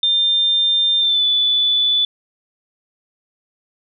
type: tone with pitch glide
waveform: sine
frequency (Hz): 3600 to 3477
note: A7 to A7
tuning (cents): +39 to -21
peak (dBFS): -13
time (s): 0.03-2.05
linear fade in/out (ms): 2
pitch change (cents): -60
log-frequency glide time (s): 1-1.25
effects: none